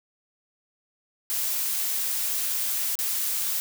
blue noise with dropouts, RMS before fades -27 dBFS, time 1.3-3.6 s, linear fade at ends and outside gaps 0 ms, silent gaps 2.954-2.989 s, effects none

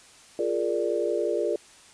sine chord, Bb dominant seventh, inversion second, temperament equal, 349.2 / 415.3 / 466.2 / 587.3 Hz, F4 / Ab4 / Bb4 / D5, 0 / 0 / 0 / 0 cents, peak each -29 dBFS, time 0.39-1.56 s, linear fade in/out 2 ms, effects white hiss -52 dBFS RMS until 1.93 s + resampled to 22050 Hz

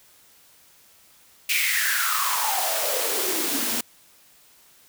white noise with high-pass filter sweep, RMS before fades -24 dBFS, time 1.49-3.81 s, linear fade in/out 5 ms, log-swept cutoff 2500 to 210 Hz, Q 7.6, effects white hiss -55 dBFS RMS until 4.88 s

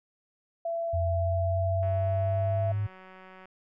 sine tone, 671 Hz, E5, 31 cents sharp, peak -28 dBFS, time 0.65-2.72 s, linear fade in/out 5 ms
sine exponential sweep, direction up, 85.2 to 103.83 Hz, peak -26 dBFS, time 0.93-2.87 s, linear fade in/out 10 ms
click train, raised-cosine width 0.5 ms, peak -35 dBFS, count 305, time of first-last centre 1.83-3.456 s, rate 187 Hz
effects none

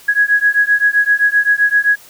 sine beating tone pair, 1661.2 / 1668.9 Hz, G#6 / G#6, 0 / +8 cents, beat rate 7.7 Hz, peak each -13 dBFS, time 0.08-1.96 s, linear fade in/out 10 ms, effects white hiss -42 dBFS RMS until 2.09 s

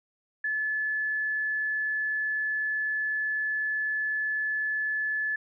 sine tone, 1726 Hz, A6, 34 cents flat, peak -26 dBFS, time 0.44-5.36 s, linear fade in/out 5 ms, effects none

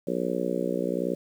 harmonic tone, 61 Hz, B1, 21 cents flat, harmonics 3 / 4 / 5 / 6 / 7 / 8 / 9, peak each -33 / -33 / -33 / -33 / -33 / -33 / -33 dBFS, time 0.07-1.15 s, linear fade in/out 5 ms, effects 9-bit

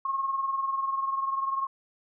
sine tone pair together, 1080.8 / 1101 Hz, C#6 / C#6, -44 / -12 cents, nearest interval unison, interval 32 cents, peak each -27 / -34 dBFS, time 0.05-1.67 s, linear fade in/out 5 ms, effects none

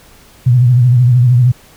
sine tone with vibrato, 123.47 Hz, B2, in tune, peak -5 dBFS, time 0.46-1.52 s, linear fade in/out 10 ms, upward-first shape triangle, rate 13 Hz, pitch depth 94 cents each way, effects pink hiss -43 dBFS RMS until 1.76 s

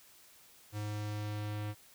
square tone with low-pass filter sweep, 105 Hz, G#2, 19 cents sharp, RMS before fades -38 dBFS, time 0.72-1.75 s, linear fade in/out 50 ms, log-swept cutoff 8700 to 3100 Hz, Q 1.1, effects white hiss -60 dBFS RMS until 1.94 s

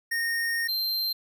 square tone pair in turn, 1847 / 4146 Hz, A#6 / C8, -16 / -17 cents, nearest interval octave + major second, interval 1399 cents, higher second, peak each -26 dBFS, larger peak neither, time 0.11-0.68 / 0.68-1.13 s, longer first, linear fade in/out 10 ms, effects none

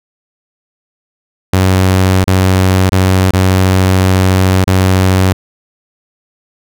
sawtooth tone with dropouts, 93.8 Hz, F#2, 24 cents sharp, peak -3 dBFS, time 1.53-5.33 s, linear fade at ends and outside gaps 5 ms, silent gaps 2.242-2.275 / 2.895-2.92 / 3.31-3.334 / 4.643-4.673 s, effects none

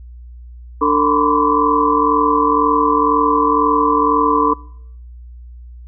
sine tone cluster, 294.8 / 449.3 / 999 / 1041 / 1154 Hz, D4 / A4 / B5 / C6 / D6, +7 / +36 / +20 / -9 / -31 cents, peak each -18 dBFS, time 0.81-4.54 s, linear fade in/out 10 ms, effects noise-tail reverb RT60 0.7 s tail -23 dB re dry + added 60 Hz sine -33 dBFS peak until 5.87 s

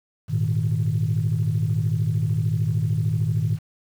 sine chord, Ab suspended second, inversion none, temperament equal with one note detuned, 103.83 / 117.08 / 155.56 Hz, Ab2 / Bb2 / Eb3, 0 / +8 / 0 cents, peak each -23 dBFS, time 0.28-3.59 s, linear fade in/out 50 ms, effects tanh soft clip ceiling -13 dBFS + 8-bit

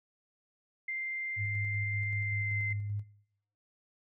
sine tone with pitch glide, 2093 to 2075 Hz, C7 to C7, 0 to -15 cents, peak -33 dBFS, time 0.88-2.73 s, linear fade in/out 5 ms, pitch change -15 cents, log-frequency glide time 2.18-2.58 s
sine tone with tremolo, 103 Hz, G#2, 14 cents flat, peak -32 dBFS, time 1.36-3.04 s, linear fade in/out 50 ms, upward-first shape square, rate 5.2 Hz, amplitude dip 25%
effects noise-tail reverb RT60 0.8 s tail -23 dB re dry

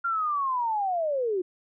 sine linear sweep, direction down, 1396.9 to 348.2 Hz, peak -24 dBFS, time 0.04-1.42 s, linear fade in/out 10 ms, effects none

